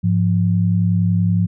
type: tone pair together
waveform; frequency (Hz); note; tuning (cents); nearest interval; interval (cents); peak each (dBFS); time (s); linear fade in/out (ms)
sine; 103.82 / 174.61; G#2 / F3; 0 / 0; major sixth; 900; -16 / -16; 0.03-1.47; 20
effects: none